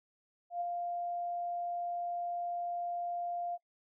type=tone with ADSR envelope; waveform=sine; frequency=698.5 Hz; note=F5; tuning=in tune; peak=-31 dBFS; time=0.5-3.58 s; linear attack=110 ms; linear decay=13 ms; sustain=-3 dB; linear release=38 ms; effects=noise-tail reverb RT60 0.1 s tail -23 dB re dry